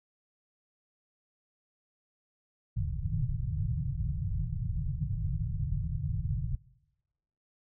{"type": "low-pass noise", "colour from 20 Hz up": "white", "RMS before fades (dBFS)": -32, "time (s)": [2.76, 6.56], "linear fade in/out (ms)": 10, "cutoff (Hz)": 160, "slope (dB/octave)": 96, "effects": ["noise-tail reverb RT60 1.0 s tail -22 dB re dry"]}